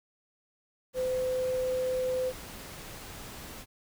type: tone in noise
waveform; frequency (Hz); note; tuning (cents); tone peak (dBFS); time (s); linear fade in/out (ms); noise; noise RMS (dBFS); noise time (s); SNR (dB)
sine; 511; C5; -41; -27; 0.94-2.33; 50; pink; -44; 0.93-3.66; +14
effects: none